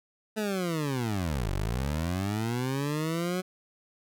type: linear two-way sweep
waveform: 20% pulse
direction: down then up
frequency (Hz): 220 to 44.58 to 186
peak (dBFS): -23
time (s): 0.36-3.42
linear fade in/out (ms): 20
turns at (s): 1.52
effects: none